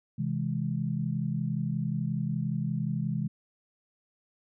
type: chord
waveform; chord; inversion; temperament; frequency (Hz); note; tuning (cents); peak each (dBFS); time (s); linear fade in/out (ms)
sine; C augmented; none; equal with one note detuned; 130.81 / 162.36 / 207.7; C3 / E3 / G#3; 0 / -26 / 0; -32 / -31 / -33; 0.18-3.28; 10
effects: none